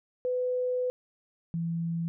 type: tone pair in turn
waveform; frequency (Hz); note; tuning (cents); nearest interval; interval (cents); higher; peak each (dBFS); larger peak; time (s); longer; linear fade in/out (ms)
sine; 501 / 167.19; B4 / E3; +25 / +25; octave + perfect fifth; 1900; first; -26 / -28; first; 0.25-0.9 / 1.54-2.08; first; 0
effects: none